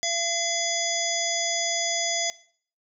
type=harmonic tone with a mistuned harmonic; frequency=680 Hz; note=F5; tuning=46 cents flat; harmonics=1 / 3 / 5 / 7 / 9 / 10; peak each=-31 / -31 / -31 / -31 / -31 / -31 dBFS; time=0.03-2.3 s; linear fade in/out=0 ms; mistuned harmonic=7; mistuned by=+65 cents; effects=noise-tail reverb RT60 0.5 s tail -19 dB re dry